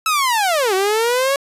sawtooth linear two-way sweep, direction down then up, 1318.5 to 370 to 563 Hz, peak -11 dBFS, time 0.06-1.36 s, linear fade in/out 2 ms, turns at 0.74 s, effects resampled to 32000 Hz

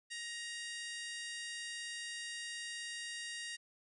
harmonic tone with a mistuned harmonic, 939 Hz, A#5, 12 cents sharp, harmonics 2 / 3 / 4 / 5 / 6 / 7 / 8 / 9 / 10, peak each -45 / -49 / -50 / -51 / -53 / -56 / -55 / -55 / -55 dBFS, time 0.1-3.57 s, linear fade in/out 20 ms, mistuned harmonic 10, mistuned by +38 cents, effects none

